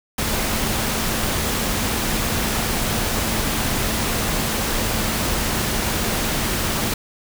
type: tone in noise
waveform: sine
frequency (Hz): 220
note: A3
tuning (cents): 0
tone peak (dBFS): -31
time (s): 0.18-6.94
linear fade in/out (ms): 5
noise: pink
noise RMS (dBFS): -22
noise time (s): 0.18-6.94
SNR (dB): -12
effects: none